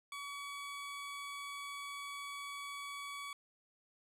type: tone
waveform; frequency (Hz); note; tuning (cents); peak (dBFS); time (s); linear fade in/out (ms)
20% pulse; 1134; C#6; +39; -38; 0.12-3.33; 2
effects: low-pass 12000 Hz 12 dB/octave